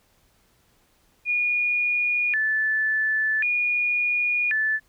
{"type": "tone with vibrato", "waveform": "sine", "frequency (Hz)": 2065, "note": "C7", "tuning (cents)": -23, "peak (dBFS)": -20, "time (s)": [1.25, 4.8], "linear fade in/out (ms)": 50, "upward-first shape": "square", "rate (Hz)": 0.46, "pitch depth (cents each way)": 290, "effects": ["pink hiss -63 dBFS RMS until 4.88 s"]}